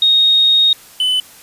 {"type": "tone pair in turn", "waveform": ["sine", "triangle"], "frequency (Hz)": [3729, 3014], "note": ["A#7", "F#7"], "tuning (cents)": [0, 31], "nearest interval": "major third", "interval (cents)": 369, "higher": "first", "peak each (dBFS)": [-8, -11], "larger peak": "first", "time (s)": [[0.02, 0.73], [1, 1.2]], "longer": "first", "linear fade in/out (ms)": 2, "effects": ["white hiss -41 dBFS RMS until 1.42 s", "resampled to 32000 Hz"]}